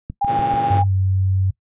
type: click train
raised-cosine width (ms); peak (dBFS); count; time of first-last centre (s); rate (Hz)
5; -16; 4; 0.1-0.541; 6.81
type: tone with tremolo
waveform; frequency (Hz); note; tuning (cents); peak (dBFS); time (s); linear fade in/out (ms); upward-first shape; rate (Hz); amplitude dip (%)
sine; 808; G#5; -48; -15; 0.21-0.84; 10; square; 14; 30
type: chord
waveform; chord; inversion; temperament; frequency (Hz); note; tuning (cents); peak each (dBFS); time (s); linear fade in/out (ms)
15% pulse; G diminished seventh; none; just; 98 / 117.6 / 141.12 / 169.34; G2 / Bb2 / Db3 / Fb3; 0 / +16 / +31 / +47; -28 / -24 / -23 / -26; 0.26-0.83; 50
type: tone with pitch glide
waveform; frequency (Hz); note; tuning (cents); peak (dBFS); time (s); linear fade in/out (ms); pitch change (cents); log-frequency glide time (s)
sine; 98 to 95.05; G2 to F#2; 0 to +47; -15; 0.7-1.51; 10; -53; 0.86-0.93
effects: noise-tail reverb RT60 0.1 s tail -20 dB re dry + resampled to 8000 Hz